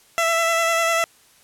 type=tone with vibrato; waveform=15% pulse; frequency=665 Hz; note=E5; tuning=15 cents sharp; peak=-11 dBFS; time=0.18-1.04 s; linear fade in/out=0 ms; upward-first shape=square; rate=10 Hz; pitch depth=16 cents each way; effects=white hiss -54 dBFS RMS until 1.43 s + low-pass 12000 Hz 12 dB/octave